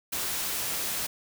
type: noise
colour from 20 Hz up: white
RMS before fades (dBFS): -31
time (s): 0.12-1.07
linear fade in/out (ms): 10
effects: none